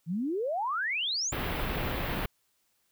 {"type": "exponential sweep", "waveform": "sine", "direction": "up", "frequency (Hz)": [153.6, 7600], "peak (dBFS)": -28, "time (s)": [0.06, 1.33], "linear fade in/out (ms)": 50}
{"type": "band-stop noise", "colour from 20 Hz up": "pink", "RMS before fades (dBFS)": -32, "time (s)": [1.32, 2.26], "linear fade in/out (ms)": 5, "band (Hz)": [3400, 15000], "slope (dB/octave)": 24}
{"effects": ["white hiss -73 dBFS RMS until 2.91 s"]}